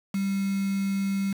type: tone with quantisation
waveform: sine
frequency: 196 Hz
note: G3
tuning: in tune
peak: -24 dBFS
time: 0.14-1.33 s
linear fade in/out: 5 ms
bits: 6
effects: none